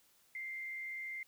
sine tone with frequency modulation, 2093 Hz, C7, in tune, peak -40 dBFS, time 0.35-1.23 s, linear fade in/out 2 ms, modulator 76.2 Hz, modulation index 0.49, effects white hiss -69 dBFS RMS until 1.27 s

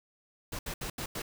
pink noise bursts at uneven times, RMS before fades -37 dBFS, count 5, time 0.52-0.59 / 0.66-0.74 / 0.81-0.9 / 0.98-1.06 / 1.15-1.22 s, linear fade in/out 5 ms, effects none

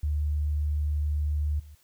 sine tone with level steps, 74.4 Hz, D2, 23 cents sharp, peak -24 / -44 dBFS, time 0.03-1.75 s, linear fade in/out 5 ms, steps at 1.59 s, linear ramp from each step 10 ms, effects white hiss -64 dBFS RMS until 1.83 s

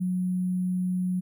sine tone with sample-and-hold, 182.4 Hz, F#3, 24 cents flat, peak -24 dBFS, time 0-1.21 s, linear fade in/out 20 ms, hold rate 11025 Hz, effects none

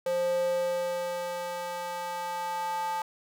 square tone with high-pass filter sweep, 175.5 Hz, F3, 9 cents sharp, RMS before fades -31 dBFS, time 0.06-3.02 s, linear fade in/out 2 ms, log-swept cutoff 490 to 900 Hz, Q 5.4, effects none

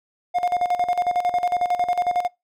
triangle tone with tremolo, 713 Hz, F5, 36 cents sharp, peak -15 dBFS, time 0.34-2.28 s, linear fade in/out 20 ms, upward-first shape square, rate 11 Hz, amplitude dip 75%, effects noise-tail reverb RT60 0.2 s tail -24 dB re dry

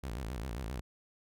sawtooth tone with vibrato, 60.2 Hz, B1, 44 cents flat, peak -33 dBFS, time 0.03-0.81 s, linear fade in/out 10 ms, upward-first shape square, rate 7.5 Hz, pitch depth 190 cents each way, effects none

